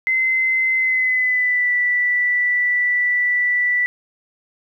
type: tone with pitch glide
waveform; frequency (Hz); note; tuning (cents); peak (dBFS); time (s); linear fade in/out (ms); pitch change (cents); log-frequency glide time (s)
sine; 2059 to 1968.3; C7 to B6; -28 to -6; -15; 0.07-3.86; 0; -78; 0.76-1.72
effects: 9-bit